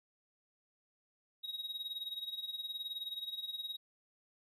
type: tone with tremolo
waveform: triangle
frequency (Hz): 3797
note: A#7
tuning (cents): +31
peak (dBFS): -35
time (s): 1.43-3.77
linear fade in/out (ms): 20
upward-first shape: sine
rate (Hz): 19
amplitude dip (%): 75
effects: none